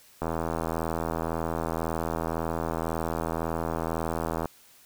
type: click train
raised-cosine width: 1 ms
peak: -15 dBFS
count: 348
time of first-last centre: 0.22-4.457 s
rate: 81.9 Hz
effects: white hiss -56 dBFS RMS until 4.85 s